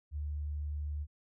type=tone; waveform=sine; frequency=74 Hz; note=D2; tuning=14 cents sharp; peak=-34 dBFS; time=0.11-1.07 s; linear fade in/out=50 ms; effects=none